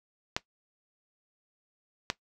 clicks, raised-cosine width 0.2 ms, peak -10 dBFS, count 2, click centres 0.365 / 2.101 s, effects noise-tail reverb RT60 0.1 s tail -17 dB re dry

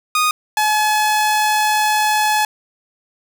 sawtooth tone pair in turn, 1237 / 852.4 Hz, D#6 / G#5, -10 / +45 cents, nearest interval tritone, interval 645 cents, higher first, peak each -10 dBFS, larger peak neither, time 0.15-0.31 / 0.57-2.45 s, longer second, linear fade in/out 2 ms, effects none

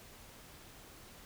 silence, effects pink hiss -55 dBFS RMS until 1.25 s

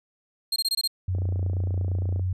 40% pulse tone bursts, 4213 Hz, C8, 11 cents sharp, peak -21 dBFS, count 6, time 0.52-0.876 s, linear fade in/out 5 ms, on 41 ms, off 22 ms
sine tone, 92.1 Hz, F#2, 7 cents flat, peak -23 dBFS, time 1.08-2.33 s, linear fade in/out 5 ms
click train, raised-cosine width 2 ms, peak -24 dBFS, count 31, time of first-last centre 1.15-2.195 s, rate 28.7 Hz
effects resampled to 32000 Hz

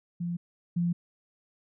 sine tone pair in turn, 172.9 / 172.9 Hz, F3 / F3, -17 / -17 cents, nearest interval unison, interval 0 cents, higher neither, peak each -29 / -24 dBFS, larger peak second, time 0.2-0.37 / 0.76-0.93 s, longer neither, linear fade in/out 10 ms, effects none

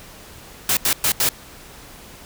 white noise bursts at uneven times, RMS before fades -18 dBFS, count 4, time 0.69-0.77 / 0.85-0.93 / 1.04-1.12 / 1.2-1.29 s, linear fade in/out 2 ms, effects pink hiss -42 dBFS RMS until 2.25 s

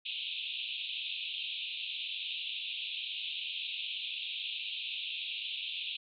white band-pass noise, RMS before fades -39 dBFS, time 0.05-5.97 s, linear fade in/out 10 ms, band 2500 to 3800 Hz, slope 96 dB/octave, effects none

